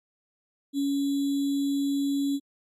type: tone with sample-and-hold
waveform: sine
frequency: 280 Hz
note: C#4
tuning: 18 cents sharp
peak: -23 dBFS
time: 0.73-2.4 s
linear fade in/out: 50 ms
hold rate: 3675 Hz
effects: MP3 64 kbps